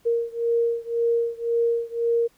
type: beating tone pair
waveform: sine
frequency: 465.7 / 467.6 Hz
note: A#4 / A#4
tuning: -2 / +5 cents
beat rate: 1.9 Hz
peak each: -23 / -24 dBFS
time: 0.05-2.28 s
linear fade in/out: 20 ms
effects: pink hiss -61 dBFS RMS until 2.37 s

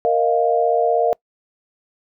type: chord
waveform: sine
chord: Bb suspended fourth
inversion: none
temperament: equal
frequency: 466.2 / 622.3 / 698.5 Hz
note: Bb4 / Eb5 / F5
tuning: 0 / 0 / 0 cents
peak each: -18 / -20 / -18 dBFS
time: 0.05-1.13 s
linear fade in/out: 0 ms
effects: noise-tail reverb RT60 0.1 s tail -25 dB re dry

